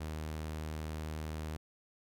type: tone with vibrato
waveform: sawtooth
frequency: 77.78 Hz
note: D#2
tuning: in tune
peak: -34 dBFS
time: 0-1.57 s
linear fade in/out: 10 ms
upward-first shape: square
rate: 18 Hz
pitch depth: 13 cents each way
effects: none